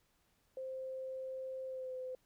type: tone with pitch glide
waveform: sine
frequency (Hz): 523.3 to 512.2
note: C5 to C5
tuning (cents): 0 to -37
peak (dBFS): -40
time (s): 0.57-2.15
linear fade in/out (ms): 2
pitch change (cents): -37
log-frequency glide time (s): 1.67-1.94
effects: pink hiss -75 dBFS RMS until 2.25 s